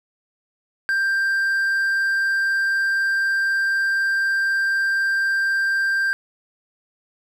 triangle tone, 1581 Hz, G6, 14 cents sharp, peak -16 dBFS, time 0.89-6.13 s, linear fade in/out 0 ms, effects none

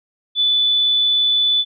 sine tone, 3483 Hz, A7, 18 cents flat, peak -13 dBFS, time 0.35-1.65 s, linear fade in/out 50 ms, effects none

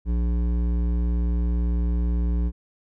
triangle tone with hard clipping, 59 Hz, A#1, 22 cents sharp, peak -22 dBFS, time 0.05-2.52 s, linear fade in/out 50 ms, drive 15 dB, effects none

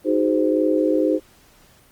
sine chord, Ab dominant seventh, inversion second, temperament just, 311.5 / 373.8 / 415.3 / 519.1 Hz, Eb4 / Gb4 / Ab4 / C5, +2 / +18 / 0 / -14 cents, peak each -19 / -24 / -24 / -21 dBFS, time 0.04-1.2 s, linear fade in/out 50 ms, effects pink hiss -53 dBFS RMS until 1.91 s + Opus 24 kbps

